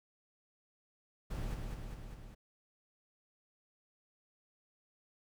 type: noise with echo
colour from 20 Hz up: brown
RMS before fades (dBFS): -39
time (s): 1.3-1.55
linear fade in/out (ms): 10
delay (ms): 200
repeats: 4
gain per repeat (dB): -3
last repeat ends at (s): 2.35
effects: none